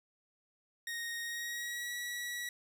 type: tone with pitch glide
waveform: sawtooth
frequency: 1864.7 to 1932.7 Hz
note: A#6 to B6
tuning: 0 to -38 cents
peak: -34 dBFS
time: 0.87-2.49 s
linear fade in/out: 2 ms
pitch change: +62 cents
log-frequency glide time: 1.23-1.92 s
effects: none